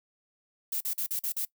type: noise bursts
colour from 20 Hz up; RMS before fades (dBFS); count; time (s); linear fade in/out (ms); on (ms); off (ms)
violet; -31; 6; 0.72-1.451; 5; 86; 43
effects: noise-tail reverb RT60 0.1 s tail -21 dB re dry